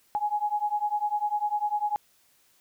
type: beating tone pair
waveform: sine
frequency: 830.6 / 840.6 Hz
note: G#5 / G#5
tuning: 0 / +21 cents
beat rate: 10 Hz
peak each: -28 dBFS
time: 0.15-1.96 s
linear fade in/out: 0 ms
effects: white hiss -64 dBFS RMS until 2.6 s